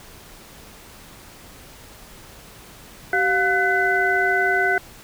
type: tone cluster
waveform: sine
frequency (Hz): 383.8 / 710 / 1503 / 2021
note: G4 / F5 / F#6 / B6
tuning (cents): -37 / +28 / +27 / +39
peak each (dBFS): -24 / -23 / -19 / -26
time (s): 3.13-4.78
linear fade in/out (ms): 2
effects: pink hiss -44 dBFS RMS until 5.03 s